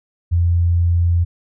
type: tone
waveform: sine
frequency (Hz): 86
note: F2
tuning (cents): -26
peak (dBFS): -12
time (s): 0.31-1.25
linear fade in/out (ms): 20
effects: none